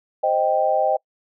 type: chord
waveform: sine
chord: C minor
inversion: none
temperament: equal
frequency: 523.3 / 622.3 / 784 Hz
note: C5 / Eb5 / G5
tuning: 0 / 0 / 0 cents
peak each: -23 / -20 / -20 dBFS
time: 0.23-0.97 s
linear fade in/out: 10 ms
effects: noise-tail reverb RT60 0.1 s tail -26 dB re dry